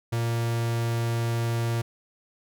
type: tone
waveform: 45% pulse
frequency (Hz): 116.54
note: A#2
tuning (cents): 0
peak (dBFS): -24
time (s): 0.12-1.82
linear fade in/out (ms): 10
effects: none